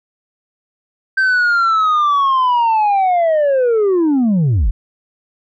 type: linear sweep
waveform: sine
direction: down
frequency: 1564 to 34.49 Hz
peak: -8 dBFS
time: 1.17-4.71 s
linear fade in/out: 10 ms
effects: tanh soft clip ceiling -10 dBFS